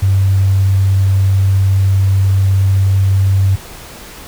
sine tone, 96.7 Hz, G2, 23 cents flat, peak -8 dBFS, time 0.02-3.56 s, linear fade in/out 10 ms, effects pink hiss -33 dBFS RMS until 4.27 s

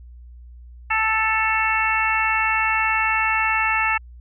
harmonic tone with a mistuned harmonic, 440 Hz, A4, in tune, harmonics 2 / 3 / 4 / 5 / 6, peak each -24 / -24 / -24 / -24 / -24 dBFS, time 0.9-3.98 s, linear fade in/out 10 ms, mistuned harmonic 6, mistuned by +25 cents, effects added 60 Hz sine -39 dBFS peak until 4.2 s

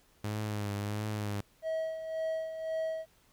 sawtooth tone with vibrato, 104.2 Hz, G#2, 6 cents sharp, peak -29 dBFS, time 0.24-1.41 s, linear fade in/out 5 ms, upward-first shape triangle, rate 1.5 Hz, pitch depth 55 cents each way
triangle tone with tremolo, 642 Hz, E5, 46 cents flat, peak -28 dBFS, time 1.62-3.06 s, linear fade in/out 50 ms, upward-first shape sine, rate 1.9 Hz, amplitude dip 60%
effects pink hiss -66 dBFS RMS until 3.32 s

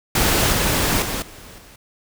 pink noise with level steps, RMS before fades -17 / -19 / -25 / -41 / -45 dBFS, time 0.15-1.76 s, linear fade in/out 5 ms, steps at 0.52 / 1.02 / 1.22 / 1.58 s, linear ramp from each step 2 ms, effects none

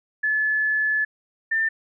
sine tone pair in turn, 1725 / 1791.6 Hz, A6 / A6, -35 / +31 cents, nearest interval minor second, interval 66 cents, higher second, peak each -19 dBFS, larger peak neither, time 0.23-1.05 / 1.51-1.69 s, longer first, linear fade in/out 10 ms, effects none

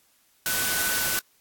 sine tone in noise, 1500 Hz, F#6, 23 cents sharp, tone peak -30 dBFS, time 0.46-1.19 s, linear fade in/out 0 ms, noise white, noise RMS -26 dBFS, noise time 0.46-1.19 s, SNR -7 dB, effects white hiss -63 dBFS RMS until 1.4 s + AAC 64 kbps

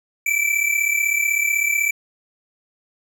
square tone pair together, 2306 / 2342 Hz, D7 / D7, -32 / -5 cents, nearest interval unison, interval 27 cents, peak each -21 dBFS, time 0.26-1.91 s, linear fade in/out 5 ms, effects none

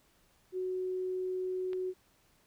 sine tone, 370 Hz, F#4, in tune, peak -32 dBFS, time 0.52-1.94 s, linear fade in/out 50 ms
click, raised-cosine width 0.3 ms, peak -32 dBFS, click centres 1.732 s
effects pink hiss -68 dBFS RMS until 2.46 s

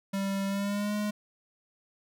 square tone with pitch glide, 196 to 208.9 Hz, G3 to G#3, 0 to +10 cents, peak -29 dBFS, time 0.13-1.11 s, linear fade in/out 10 ms, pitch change +110 cents, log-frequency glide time 0.47-0.94 s, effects none

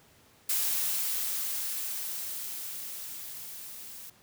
blue noise with level ramp, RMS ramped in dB -28 to -45 dBFS, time 0.49-4.1 s, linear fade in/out 5 ms, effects pink hiss -60 dBFS RMS until 4.22 s + high-pass 80 Hz 12 dB/octave

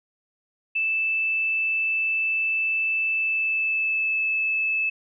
sine tone with pitch glide, 2637 to 2614 Hz, E7 to E7, 0 to -15 cents, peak -21 dBFS, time 0.75-4.9 s, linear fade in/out 10 ms, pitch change -15 cents, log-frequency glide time 3.09-4.21 s, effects none

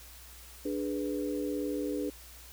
sine chord, G# diminished, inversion second, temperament equal, 293.7 / 415.3 / 493.9 Hz, D4 / G#4 / B4, 0 / 0 / 0 cents, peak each -33 / -36 / -37 dBFS, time 0.65-2.1 s, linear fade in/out 5 ms, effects added 60 Hz sine -52 dBFS peak until 2.52 s + white hiss -52 dBFS RMS until 2.52 s

